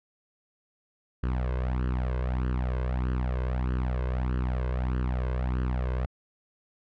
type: tone with flanger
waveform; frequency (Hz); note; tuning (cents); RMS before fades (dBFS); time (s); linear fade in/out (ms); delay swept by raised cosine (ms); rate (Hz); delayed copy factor
sawtooth; 62.8; B1; +30; -28; 1.23-6.06; 5; 0.66 to 1.96; 1.6; +0.7
effects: low-pass 2000 Hz 12 dB/octave